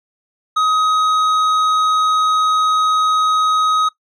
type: tone with tanh clipping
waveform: sine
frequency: 1262 Hz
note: D#6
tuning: 24 cents sharp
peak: -14 dBFS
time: 0.56-3.89 s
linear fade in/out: 10 ms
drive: 9 dB
effects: noise-tail reverb RT60 0.1 s tail -17 dB re dry